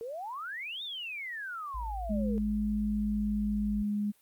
sine exponential two-way sweep, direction up then down, 440 to 3729 to 440 Hz, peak -36 dBFS, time 0.01-2.38 s, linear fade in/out 0 ms, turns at 0.83 s
sine tone, 54.3 Hz, A1, 22 cents flat, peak -35 dBFS, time 1.74-3.83 s, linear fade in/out 10 ms
sine tone with pitch glide, 210.3 to 206.9 Hz, G#3 to G#3, +22 to -6 cents, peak -28 dBFS, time 2.09-4.12 s, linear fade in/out 20 ms, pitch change -28 cents, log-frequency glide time 2.78-3.9 s
effects white hiss -66 dBFS RMS until 4.21 s + Opus 48 kbps

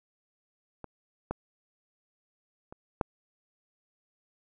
clicks, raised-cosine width 1 ms, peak -26 / -17 / -30 / -12 dBFS, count 4, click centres 0.843 / 1.31 / 2.725 / 3.012 s, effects none

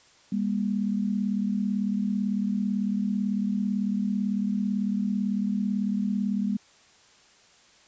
sine tone pair together, 200.8 / 238.8 Hz, G3 / A#3, +42 / +42 cents, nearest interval minor third, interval 300 cents, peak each -25 / -29 dBFS, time 0.32-6.57 s, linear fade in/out 5 ms, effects white hiss -57 dBFS RMS until 7.87 s + resampled to 16000 Hz

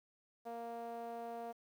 sawtooth tone with band-pass filter, 233.1 Hz, A#3, in tune, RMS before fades -45 dBFS, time 0.45-1.53 s, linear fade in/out 20 ms, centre 640 Hz, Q 3.6, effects 11-bit

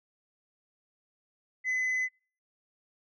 sine tone, 2021 Hz, B6, 39 cents sharp, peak -24 dBFS, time 1.64-2.09 s, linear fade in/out 50 ms, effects noise-tail reverb RT60 0.4 s tail -26 dB re dry + tanh soft clip ceiling -26 dBFS

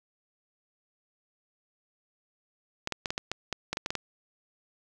clicks, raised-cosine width 0.2 ms, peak -13 dBFS, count 12, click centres 2.874 / 2.923 / 3.058 / 3.105 / 3.179 / 3.316 / 3.527 / 3.73 / 3.771 / 3.861 / 3.905 / 3.953 s, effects none

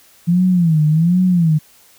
sine tone with vibrato, 167.4 Hz, E3, 27 cents sharp, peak -10 dBFS, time 0.27-1.59 s, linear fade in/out 20 ms, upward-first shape sine, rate 1.3 Hz, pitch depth 170 cents each way, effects white hiss -49 dBFS RMS until 1.98 s

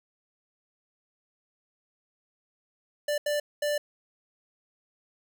square tone bursts at uneven times, 589 Hz, D5, 5 cents sharp, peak -26 dBFS, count 3, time 3.08-3.18 / 3.26-3.4 / 3.62-3.78 s, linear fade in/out 5 ms, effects none

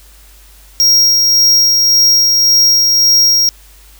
square tone with tremolo, 5600 Hz, F8, 4 cents sharp, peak -6 dBFS, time 0.8-3.49 s, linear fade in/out 0 ms, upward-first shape sine, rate 1.8 Hz, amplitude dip 25%, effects added 50 Hz sine -40 dBFS peak until 3.99 s + white hiss -44 dBFS RMS until 3.99 s

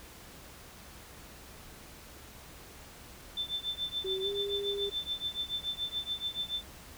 sine tone with tremolo, 3540 Hz, A7, 10 cents sharp, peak -29 dBFS, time 3.37-6.63 s, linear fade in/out 2 ms, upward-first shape triangle, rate 7 Hz, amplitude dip 100%
sine tone with pitch glide, 381.1 to 402.4 Hz, G4 to G4, -49 to +45 cents, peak -33 dBFS, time 4.04-4.9 s, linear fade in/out 10 ms, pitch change +94 cents, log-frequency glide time 4.22-4.28 s
effects added 67 Hz sine -58 dBFS peak until 6.97 s + pink hiss -51 dBFS RMS until 6.97 s

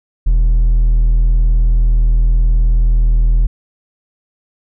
sine tone with hard clipping, 40.47 Hz, E1, 31 cents flat, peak -9 dBFS, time 0.26-3.47 s, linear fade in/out 10 ms, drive 3 dB, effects none

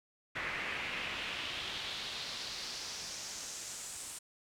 brown noise with band-pass filter sweep, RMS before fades -41 dBFS, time 0.35-4.19 s, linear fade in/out 10 ms, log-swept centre 2000 to 8700 Hz, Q 2.5, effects none

